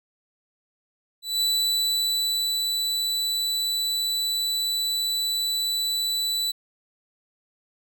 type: tone with ADSR envelope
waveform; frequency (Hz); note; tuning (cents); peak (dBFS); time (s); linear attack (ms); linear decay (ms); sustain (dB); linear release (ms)
40% pulse; 3971; B7; +9; -19; 1.22-6.52; 190; 1200; -3; 14
effects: none